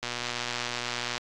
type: click train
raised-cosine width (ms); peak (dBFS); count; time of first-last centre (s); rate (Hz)
0.2; -14; 140; 0.03-1.179; 121
effects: AAC 32 kbps